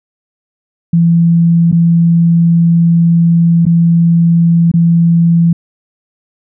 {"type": "tone with dropouts", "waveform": "sine", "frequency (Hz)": 168.4, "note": "E3", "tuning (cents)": 37, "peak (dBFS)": -5, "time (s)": [0.93, 5.53], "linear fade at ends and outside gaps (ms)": 5, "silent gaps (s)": [[1.716, 1.725], [3.654, 3.664], [4.716, 4.738]], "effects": []}